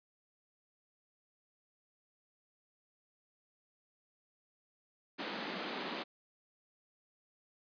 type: band-pass noise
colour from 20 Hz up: pink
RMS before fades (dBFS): -41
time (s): 5.18-6.04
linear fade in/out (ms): 20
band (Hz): 190 to 4600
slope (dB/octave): 48
effects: resampled to 11025 Hz